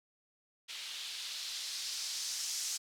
violet noise with low-pass filter sweep, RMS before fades -40 dBFS, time 0.68-2.78 s, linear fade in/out 20 ms, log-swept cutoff 3300 to 6100 Hz, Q 1.9, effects none

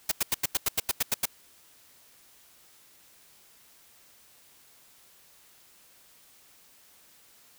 white noise bursts, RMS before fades -25 dBFS, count 11, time 0.09-1.256 s, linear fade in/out 5 ms, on 26 ms, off 88 ms, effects white hiss -58 dBFS RMS until 7.58 s

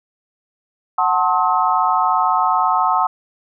sine chord, F# diminished seventh, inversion none, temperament just, 740 / 888 / 1065.6 / 1278.7 Hz, F#5 / A5 / C6 / Eb6, 0 / +16 / +31 / +47 cents, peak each -19 dBFS, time 0.98-3.07 s, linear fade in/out 5 ms, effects none

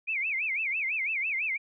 sine tone with vibrato, 2349 Hz, D7, in tune, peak -27 dBFS, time 0.07-1.58 s, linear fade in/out 20 ms, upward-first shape sine, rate 6 Hz, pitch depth 220 cents each way, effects none

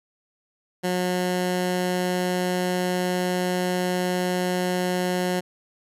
15% pulse tone, 181 Hz, F#3, 38 cents flat, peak -16 dBFS, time 0.83-5.41 s, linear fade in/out 20 ms, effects resampled to 32000 Hz

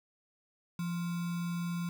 sine tone with sample-and-hold, 172.6 Hz, F3, 20 cents flat, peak -32 dBFS, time 0.79-1.89 s, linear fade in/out 2 ms, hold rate 1225 Hz, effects none

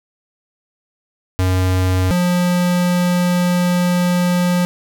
square tone pair in turn, 92.5 / 177.67 Hz, F#2 / F3, 0 / +30 cents, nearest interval major seventh, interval 1130 cents, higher second, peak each -14 dBFS, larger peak neither, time 1.39-2.11 / 2.11-4.65 s, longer second, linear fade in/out 0 ms, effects none

